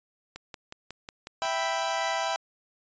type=click train; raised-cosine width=0.2 ms; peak=-22 dBFS; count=7; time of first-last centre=0.36-1.453 s; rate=5.49 Hz
type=chord; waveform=sawtooth; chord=E minor; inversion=none; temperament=equal; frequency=659.3 / 784 / 987.8 Hz; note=E5 / G5 / B5; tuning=0 / 0 / 0 cents; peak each=-27 / -27 / -28 dBFS; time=1.42-2.36 s; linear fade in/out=0 ms
effects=resampled to 16000 Hz